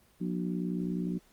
harmonic tone with a mistuned harmonic, 59.7 Hz, A#1, 42 cents sharp, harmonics 3 / 4 / 5 / 6, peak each -32 / -37 / -37 / -42 dBFS, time 0.2-1.19 s, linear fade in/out 20 ms, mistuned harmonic 6, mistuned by +56 cents, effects pink hiss -64 dBFS RMS until 1.32 s + Opus 24 kbps

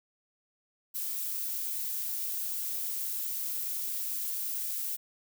violet noise with amplitude modulation, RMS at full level -33 dBFS, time 0.94-4.97 s, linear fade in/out 20 ms, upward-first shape sine, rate 296 Hz, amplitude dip 25%, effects none

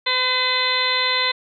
harmonic tone, 508 Hz, B4, 49 cents sharp, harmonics 1 / 2 / 3 / 4 / 5 / 6 / 7 / 8, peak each -30 / -25 / -30 / -23 / -30 / -33 / -24 / -23 dBFS, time 0.06-1.32 s, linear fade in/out 10 ms, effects none

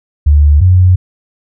sine tone pair in turn, 73.42 / 91.39 Hz, D2 / F#2, 0 / -21 cents, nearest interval major third, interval 379 cents, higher second, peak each -3 dBFS, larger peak neither, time 0.26-0.61 / 0.61-0.96 s, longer neither, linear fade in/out 10 ms, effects none

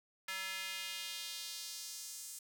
square tone with high-pass filter sweep, 190 Hz, F#3, 46 cents sharp, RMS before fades -44 dBFS, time 0.28-2.39 s, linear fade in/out 5 ms, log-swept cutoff 1800 to 7700 Hz, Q 1.5, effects none

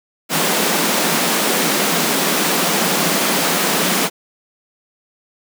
pink high-pass noise, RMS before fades -17 dBFS, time 0.29-4.1 s, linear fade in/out 50 ms, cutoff 160 Hz, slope 96 dB/octave, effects none

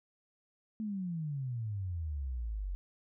sine exponential sweep, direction down, 222.6 to 44.61 Hz, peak -34 dBFS, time 0.8-2.75 s, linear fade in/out 0 ms, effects none

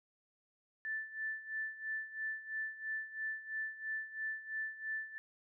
sine tone with tremolo, 1760 Hz, A6, in tune, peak -35 dBFS, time 0.85-5.18 s, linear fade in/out 0 ms, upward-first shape sine, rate 3 Hz, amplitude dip 80%, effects none

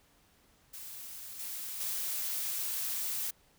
blue noise with level steps, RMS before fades -45 / -40 / -35 dBFS, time 0.73-3.31 s, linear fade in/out 10 ms, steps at 1.39 / 1.8 s, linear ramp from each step 5 ms, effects pink hiss -66 dBFS RMS until 3.58 s

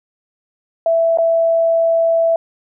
sine tone with dropouts, 662 Hz, E5, 7 cents sharp, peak -11 dBFS, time 0.86-2.36 s, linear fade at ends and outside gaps 2 ms, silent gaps 1.174-1.185 s, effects none

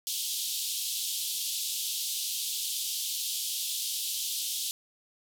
pink band-pass noise, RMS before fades -33 dBFS, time 0.07-4.71 s, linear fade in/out 0 ms, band 3100 to 16000 Hz, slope 48 dB/octave, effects none

